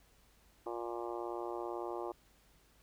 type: harmonic tone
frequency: 118 Hz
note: A#2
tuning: 22 cents sharp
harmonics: 3 / 4 / 5 / 6 / 7 / 8 / 9 / 10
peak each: -41 / -46 / -46 / -48 / -46 / -51 / -49 / -53 dBFS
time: 0.66-2.12 s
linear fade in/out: 5 ms
effects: added 50 Hz sine -68 dBFS peak until 2.82 s + pink hiss -68 dBFS RMS until 2.82 s